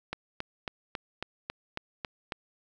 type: click train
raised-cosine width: 0.3 ms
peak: -17 dBFS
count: 9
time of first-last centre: 0.13-2.322 s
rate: 3.65 Hz
effects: none